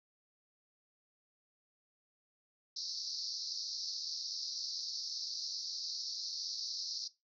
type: band-pass noise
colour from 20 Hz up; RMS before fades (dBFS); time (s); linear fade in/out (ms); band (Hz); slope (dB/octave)
pink; -41; 2.76-7.08; 5; 4200 to 5700; 96
effects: noise-tail reverb RT60 0.2 s tail -17 dB re dry